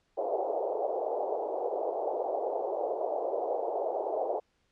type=band-pass noise; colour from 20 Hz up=white; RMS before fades=-32 dBFS; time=0.17-4.4 s; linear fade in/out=10 ms; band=390 to 770 Hz; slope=48 dB/octave; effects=pink hiss -73 dBFS RMS until 4.71 s + low-pass 6000 Hz 12 dB/octave